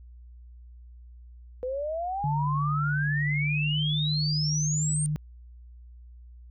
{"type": "exponential sweep", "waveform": "sine", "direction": "up", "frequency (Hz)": [495, 8900], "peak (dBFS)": -28, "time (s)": [1.63, 5.06], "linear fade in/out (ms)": 0}
{"type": "tone with pitch glide", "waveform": "sine", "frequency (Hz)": [146.83, 151.13], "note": ["D3", "D3"], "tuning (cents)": [0, 50], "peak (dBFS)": -25, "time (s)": [2.24, 5.16], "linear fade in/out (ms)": 0, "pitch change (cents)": 50, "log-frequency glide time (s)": [3.22, 3.84]}
{"effects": ["added 60 Hz sine -45 dBFS peak until 6.5 s"]}